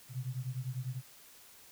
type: beating tone pair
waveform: sine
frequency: 123.47 / 133.47 Hz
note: B2 / C3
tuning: 0 / +35 cents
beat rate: 10 Hz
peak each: -38 / -39 dBFS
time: 0.09-1.02 s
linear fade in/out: 50 ms
effects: white hiss -57 dBFS RMS until 1.71 s